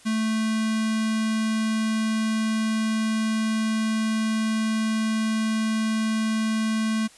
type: tone with notch filter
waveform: square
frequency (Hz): 220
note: A3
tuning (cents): 0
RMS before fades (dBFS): -24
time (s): 0.05-7.08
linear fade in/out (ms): 20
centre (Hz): 590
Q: 1.1
effects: white hiss -51 dBFS RMS until 7.17 s + resampled to 24000 Hz